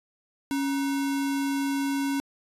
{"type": "tone with sample-and-hold", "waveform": "sine", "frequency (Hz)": 277.2, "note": "C#4", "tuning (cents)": 0, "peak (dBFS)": -24, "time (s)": [0.51, 2.2], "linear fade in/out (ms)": 0, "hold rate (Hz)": 1225, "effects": ["resampled to 32000 Hz"]}